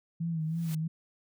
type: tone with vibrato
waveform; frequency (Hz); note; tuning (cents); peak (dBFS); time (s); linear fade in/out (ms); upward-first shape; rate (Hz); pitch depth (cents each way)
sine; 162.3; E3; -27; -29; 0.2-0.88; 10; sine; 3.1; 63
type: noise with exponential growth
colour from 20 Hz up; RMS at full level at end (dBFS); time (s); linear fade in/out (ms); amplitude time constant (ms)
white; -42; 0.4-0.75; 5; 74
effects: none